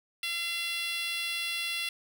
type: tone with high-pass filter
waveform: 10% pulse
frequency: 683 Hz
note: F5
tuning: 39 cents flat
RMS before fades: -33 dBFS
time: 0.23-1.89 s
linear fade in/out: 2 ms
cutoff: 2700 Hz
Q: 1.9
effects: none